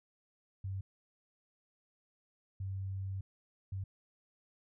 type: tone bursts at uneven times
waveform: sine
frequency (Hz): 96.3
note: G2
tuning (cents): -30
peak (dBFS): -36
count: 3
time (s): 0.64-0.81 / 2.6-3.21 / 3.72-3.84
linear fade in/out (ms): 5
effects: none